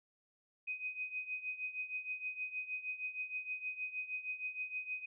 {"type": "tone with tremolo", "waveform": "sine", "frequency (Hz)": 2507, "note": "D#7", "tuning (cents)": 12, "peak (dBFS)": -35, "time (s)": [0.67, 5.06], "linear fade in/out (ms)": 10, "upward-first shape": "triangle", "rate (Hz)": 6.4, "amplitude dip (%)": 85, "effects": []}